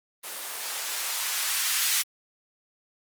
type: noise with band-pass filter sweep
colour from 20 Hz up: violet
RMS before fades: -29 dBFS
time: 0.23-2.03 s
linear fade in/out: 20 ms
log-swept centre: 430 to 1900 Hz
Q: 0.87
effects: Opus 24 kbps